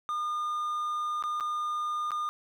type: tone with dropouts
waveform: triangle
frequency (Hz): 1214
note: D#6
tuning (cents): -43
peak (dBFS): -27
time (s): 0.09-2.29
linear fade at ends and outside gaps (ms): 0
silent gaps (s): 1.225-1.238 / 1.4-1.407 / 2.107-2.117
effects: none